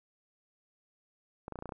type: clicks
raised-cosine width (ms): 1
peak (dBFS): -26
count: 8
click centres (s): 1.481 / 1.523 / 1.557 / 1.589 / 1.624 / 1.657 / 1.692 / 1.722
effects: none